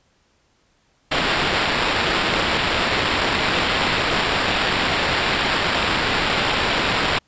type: noise with sample-and-hold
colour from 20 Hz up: white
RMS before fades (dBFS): -20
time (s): 1.11-7.19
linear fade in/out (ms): 10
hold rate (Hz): 6300
effects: pink hiss -62 dBFS RMS until 7.27 s + resampled to 16000 Hz